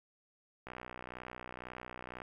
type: click train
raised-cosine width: 0.5 ms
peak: -29 dBFS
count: 97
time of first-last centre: 0.67-2.218 s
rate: 62 Hz
effects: 11-bit